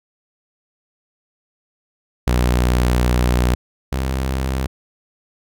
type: tone pair in turn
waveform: sawtooth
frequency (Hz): 61.2 / 65.7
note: B1 / C2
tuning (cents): -15 / +8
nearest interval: minor second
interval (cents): 123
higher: second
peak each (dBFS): -10 / -15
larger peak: first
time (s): 2.27-3.55 / 3.92-4.67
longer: first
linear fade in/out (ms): 5
effects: none